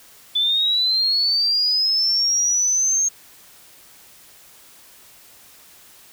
sine linear sweep, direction up, 3474 to 6470 Hz, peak -16 dBFS, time 0.35-3.09 s, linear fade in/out 10 ms, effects white hiss -48 dBFS RMS until 6.12 s

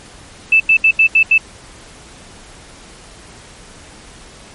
sine tone bursts at uneven times, 2637 Hz, E7, in tune, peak -6 dBFS, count 6, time 0.52-0.6 / 0.69-0.77 / 0.84-0.91 / 0.99-1.07 / 1.15-1.23 / 1.31-1.38 s, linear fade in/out 5 ms, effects pink hiss -39 dBFS RMS until 4.54 s + MP3 48 kbps

